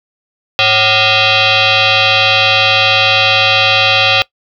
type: tone with frequency modulation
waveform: sine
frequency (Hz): 105.8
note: G#2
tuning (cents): +33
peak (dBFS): -7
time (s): 0.59-4.22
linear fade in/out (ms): 0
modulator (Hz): 653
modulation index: 5.9
effects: noise-tail reverb RT60 0.1 s tail -21 dB re dry